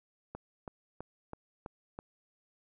click train, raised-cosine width 1 ms, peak -27 dBFS, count 6, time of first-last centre 0.35-1.989 s, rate 3.05 Hz, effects none

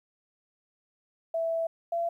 sine tone pair in turn, 659.3 / 679 Hz, E5 / F5, 0 / -49 cents, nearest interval minor second, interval 51 cents, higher second, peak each -26 dBFS, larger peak neither, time 1.34-1.67 / 1.92-2.09 s, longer first, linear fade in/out 5 ms, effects 11-bit

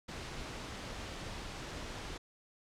pink noise, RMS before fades -43 dBFS, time 0.08-2.18 s, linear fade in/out 10 ms, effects low-pass 6000 Hz 12 dB/octave

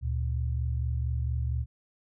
sine tone pair together, 72.25 / 116.6 Hz, D2 / A#2, -28 / +1 cents, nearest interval minor sixth, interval 829 cents, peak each -28 / -31 dBFS, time 0.01-1.66 s, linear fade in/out 50 ms, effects none

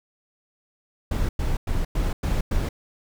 brown noise bursts, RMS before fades -23 dBFS, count 6, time 1.11-2.69 s, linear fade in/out 5 ms, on 180 ms, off 100 ms, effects none

